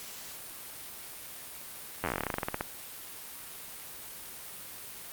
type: slowing click train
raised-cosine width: 0.5 ms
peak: -15 dBFS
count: 20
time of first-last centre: 2.04-2.609 s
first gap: 10 ms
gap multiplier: 1.11
effects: white hiss -44 dBFS RMS until 5.12 s + Opus 48 kbps